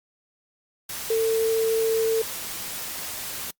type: tone in noise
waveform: sine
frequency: 448.3 Hz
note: A4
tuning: 32 cents sharp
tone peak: -19 dBFS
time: 1.1-2.22 s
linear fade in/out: 5 ms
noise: white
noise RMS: -33 dBFS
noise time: 0.89-3.51 s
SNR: +11 dB
effects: noise-tail reverb RT60 0.1 s tail -24 dB re dry + Opus 48 kbps